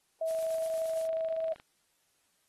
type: tone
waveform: sine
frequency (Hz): 648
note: E5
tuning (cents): -30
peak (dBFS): -29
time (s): 0.21-1.53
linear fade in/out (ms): 5
type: noise with tremolo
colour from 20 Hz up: blue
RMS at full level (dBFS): -45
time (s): 0.27-1.07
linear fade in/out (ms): 5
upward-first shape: triangle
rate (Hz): 8.6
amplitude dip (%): 55
type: click train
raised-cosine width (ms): 0.3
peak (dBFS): -36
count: 34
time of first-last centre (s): 0.31-1.599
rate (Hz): 25.6
effects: white hiss -73 dBFS RMS until 2.48 s + AAC 32 kbps